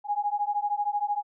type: beating tone pair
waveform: sine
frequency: 819 / 832 Hz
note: G#5 / G#5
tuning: -24 / +3 cents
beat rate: 13 Hz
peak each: -28 dBFS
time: 0.04-1.23 s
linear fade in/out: 50 ms
effects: none